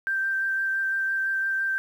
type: tone with vibrato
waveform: sine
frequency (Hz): 1568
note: G6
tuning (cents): 0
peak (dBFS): -23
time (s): 0.07-1.78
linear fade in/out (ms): 0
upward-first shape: triangle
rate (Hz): 5.9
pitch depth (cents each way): 13
effects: 9-bit